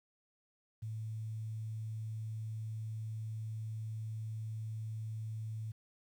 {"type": "tone with quantisation", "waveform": "sine", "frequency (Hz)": 110, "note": "A2", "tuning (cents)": 0, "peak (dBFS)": -38, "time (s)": [0.82, 5.72], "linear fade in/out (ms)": 10, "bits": 11, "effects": []}